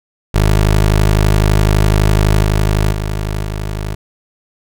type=tone with level steps; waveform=20% pulse; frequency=51.91 Hz; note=G#1; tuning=in tune; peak=-4 / -6 / -12 / -14 dBFS; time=0.34-3.95 s; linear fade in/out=10 ms; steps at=2.43 / 2.92 / 3.43 s; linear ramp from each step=5 ms; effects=none